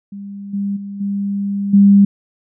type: tone with level steps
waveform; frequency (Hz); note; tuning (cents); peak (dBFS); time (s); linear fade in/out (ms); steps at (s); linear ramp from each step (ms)
sine; 200; G3; +35; -27 / -17 / -25 / -17 / -5; 0.12-2.05; 5; 0.53 / 0.76 / 1 / 1.73; 10
effects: none